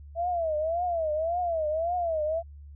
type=tone with vibrato; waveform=sine; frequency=659.3 Hz; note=E5; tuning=in tune; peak=-25 dBFS; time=0.15-2.43 s; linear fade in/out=50 ms; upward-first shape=triangle; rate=1.8 Hz; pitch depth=170 cents each way; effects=added 72 Hz sine -43 dBFS peak until 2.75 s